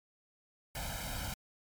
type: noise with comb filter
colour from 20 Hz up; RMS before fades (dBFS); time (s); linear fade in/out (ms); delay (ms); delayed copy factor
pink; -39; 0.75-1.34; 2; 1.3; +0.95
effects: MP3 96 kbps